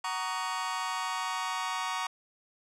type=chord; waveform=sawtooth; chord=D# minor seventh; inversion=first; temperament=just; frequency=746.7 / 933.4 / 1120.1 / 1244.5 Hz; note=F#5 / A#5 / C#6 / D#6; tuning=+16 / +2 / +18 / 0 cents; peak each=-35 / -31 / -31 / -36 dBFS; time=0.04-2.07 s; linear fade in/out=5 ms; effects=low-pass 8000 Hz 12 dB/octave